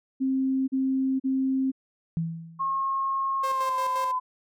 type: tone bursts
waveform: sine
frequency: 264.9 Hz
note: C4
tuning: 22 cents sharp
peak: -22 dBFS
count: 3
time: 0.2-1.718 s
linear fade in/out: 20 ms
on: 480 ms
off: 39 ms
type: tone with exponential decay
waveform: sine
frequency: 164.81 Hz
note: E3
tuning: in tune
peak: -22 dBFS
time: 2.17-2.82 s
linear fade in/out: 0 ms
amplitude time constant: 140 ms
type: tone with pitch glide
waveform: sine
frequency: 1081 to 1014.5 Hz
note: C#6 to B5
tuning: -44 to +46 cents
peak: -24 dBFS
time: 2.59-4.2 s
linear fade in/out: 20 ms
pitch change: -110 cents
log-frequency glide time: 3.46-3.8 s
type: tone with tremolo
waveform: sawtooth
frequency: 530 Hz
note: C5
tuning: 22 cents sharp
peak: -28 dBFS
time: 3.43-4.12 s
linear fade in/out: 10 ms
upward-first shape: square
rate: 5.7 Hz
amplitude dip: 55%
effects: none